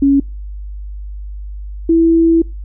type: tone pair in turn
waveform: sine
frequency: 277.8 / 330.4 Hz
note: C#4 / E4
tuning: +4 / +4 cents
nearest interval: minor third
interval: 300 cents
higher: second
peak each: -7 dBFS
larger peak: neither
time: 0.02-0.2 / 1.89-2.42 s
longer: second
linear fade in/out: 5 ms
effects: noise-tail reverb RT60 0.3 s tail -26 dB re dry + added 50 Hz sine -24 dBFS peak until 2.64 s